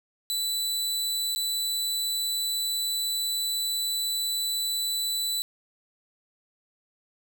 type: tone with dropouts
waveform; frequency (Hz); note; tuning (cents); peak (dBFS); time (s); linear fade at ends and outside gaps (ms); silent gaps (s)
sawtooth; 3978; B7; +12; -23; 0.3-5.42; 0; 1.35-1.36
effects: none